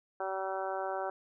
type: harmonic tone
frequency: 191.2 Hz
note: G3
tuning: 43 cents flat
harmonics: 2 / 3 / 4 / 5 / 6 / 7 / 8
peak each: -40 / -38 / -37 / -42 / -47 / -43 / -46 dBFS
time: 0.2-1.1 s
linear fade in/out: 2 ms
effects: none